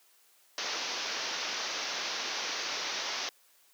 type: low-pass noise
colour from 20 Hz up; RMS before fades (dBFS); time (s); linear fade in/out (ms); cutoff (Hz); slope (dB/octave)
white; -35; 0.58-3.29; 0; 6200; 96
effects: white hiss -64 dBFS RMS until 3.73 s + high-pass 400 Hz 12 dB/octave